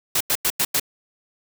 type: noise bursts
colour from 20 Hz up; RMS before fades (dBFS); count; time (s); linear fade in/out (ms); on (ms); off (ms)
white; -20; 5; 0.15-0.798; 5; 56; 92
effects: none